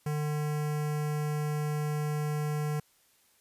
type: tone with notch filter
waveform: square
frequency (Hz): 150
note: D3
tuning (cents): +37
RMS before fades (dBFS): -31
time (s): 0.06-2.8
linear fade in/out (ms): 5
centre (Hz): 3700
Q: 1.2
effects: white hiss -66 dBFS RMS until 3.4 s + resampled to 32000 Hz